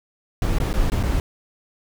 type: noise with dropouts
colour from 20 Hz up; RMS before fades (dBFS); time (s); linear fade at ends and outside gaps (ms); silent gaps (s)
brown; -20; 0.42-1.2; 1; 0.585-0.601 / 0.73-0.739 / 0.9-0.919 / 1.029-1.035
effects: none